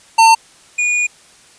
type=tone pair in turn; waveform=square; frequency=902 / 2447 Hz; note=A5 / D#7; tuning=+43 / -29 cents; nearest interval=octave + perfect fourth; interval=1728 cents; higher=second; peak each=-6 / -14 dBFS; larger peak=first; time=0.18-0.35 / 0.78-1.07 s; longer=second; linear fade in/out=10 ms; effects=white hiss -46 dBFS RMS until 1.58 s + resampled to 22050 Hz